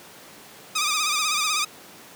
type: tone with vibrato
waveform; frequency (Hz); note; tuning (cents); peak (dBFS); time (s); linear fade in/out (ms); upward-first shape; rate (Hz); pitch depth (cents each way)
10% pulse; 1219; D#6; -36; -13; 0.75-1.65; 10; sine; 16; 78
effects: pink hiss -45 dBFS RMS until 2.15 s + high-pass 200 Hz 12 dB/octave